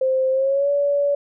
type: tone with pitch glide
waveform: sine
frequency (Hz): 523.3 to 570.7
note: C5 to D5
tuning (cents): 0 to -50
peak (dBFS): -16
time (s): 0.01-1.15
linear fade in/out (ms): 5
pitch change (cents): +150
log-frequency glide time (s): 0.31-0.7
effects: none